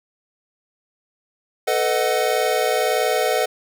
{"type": "chord", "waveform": "square", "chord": "B dominant seventh", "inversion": "third", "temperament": "equal with one note detuned", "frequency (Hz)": [440, 501.6, 622.3, 740], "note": ["A4", "B4", "D#5", "F#5"], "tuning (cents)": [0, 27, 0, 0], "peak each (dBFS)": -24, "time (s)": [1.67, 3.46], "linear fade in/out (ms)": 10, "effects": []}